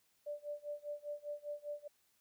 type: tone with tremolo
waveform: sine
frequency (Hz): 587.3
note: D5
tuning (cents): 0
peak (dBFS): -38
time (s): 0.26-1.88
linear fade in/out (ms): 10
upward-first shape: sine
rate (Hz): 5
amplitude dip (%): 95
effects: white hiss -75 dBFS RMS until 2.2 s